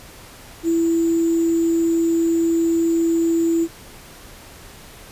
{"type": "tone with sample-and-hold", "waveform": "sine", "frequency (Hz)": 331.9, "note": "E4", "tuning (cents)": 12, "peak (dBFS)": -15, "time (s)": [0.63, 3.68], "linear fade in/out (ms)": 50, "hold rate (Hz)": 7350, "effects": ["pink hiss -42 dBFS RMS until 5.11 s", "resampled to 32000 Hz"]}